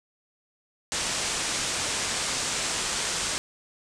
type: low-pass noise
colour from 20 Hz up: white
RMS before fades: -29 dBFS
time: 0.92-3.38 s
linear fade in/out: 0 ms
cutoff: 8800 Hz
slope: 48 dB/octave
effects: none